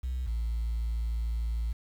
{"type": "tone pair in turn", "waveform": "sine", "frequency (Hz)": [63.3, 56.62], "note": ["B1", "A#1"], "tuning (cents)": [43, -50], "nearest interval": "major second", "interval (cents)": 193, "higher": "first", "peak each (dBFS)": [-28, -26], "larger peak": "second", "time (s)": [[0.03, 0.27], [0.27, 1.73]], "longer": "second", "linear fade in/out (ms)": 10, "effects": ["tanh soft clip ceiling -26 dBFS", "9-bit"]}